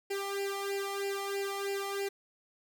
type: tone with flanger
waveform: sawtooth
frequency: 396.5 Hz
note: G4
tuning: 20 cents sharp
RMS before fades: -35 dBFS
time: 0.1-2.09 s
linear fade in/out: 10 ms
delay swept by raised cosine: 0.4 to 0.96 ms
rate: 3.1 Hz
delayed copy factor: +0.9
effects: none